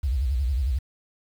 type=tone with vibrato; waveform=sine; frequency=65.41 Hz; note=C2; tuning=in tune; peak=-21 dBFS; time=0.03-0.79 s; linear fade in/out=10 ms; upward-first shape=sine; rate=11 Hz; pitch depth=220 cents each way; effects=8-bit